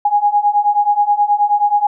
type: beating tone pair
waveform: sine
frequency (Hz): 820 / 829.4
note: G#5 / G#5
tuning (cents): -22 / -3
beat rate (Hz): 9.4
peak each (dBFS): -15 / -13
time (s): 0.05-1.87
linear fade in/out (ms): 5
effects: none